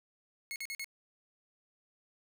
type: tone bursts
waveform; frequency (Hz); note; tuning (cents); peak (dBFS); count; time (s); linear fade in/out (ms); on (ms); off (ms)
sawtooth; 2177; C#7; -32; -34; 4; 0.51-0.844; 0; 49; 46
effects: none